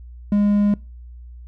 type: tone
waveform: triangle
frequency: 205.1 Hz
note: G#3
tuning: 21 cents flat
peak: -12 dBFS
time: 0.32-0.74 s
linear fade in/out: 2 ms
effects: noise-tail reverb RT60 0.3 s tail -24 dB re dry + added 60 Hz sine -36 dBFS peak until 1.47 s